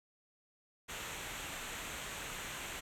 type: noise with comb filter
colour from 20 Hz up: pink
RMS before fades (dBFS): -43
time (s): 0.88-2.81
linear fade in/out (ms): 20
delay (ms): 0.2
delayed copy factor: -0.6
effects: low-pass 11000 Hz 12 dB/octave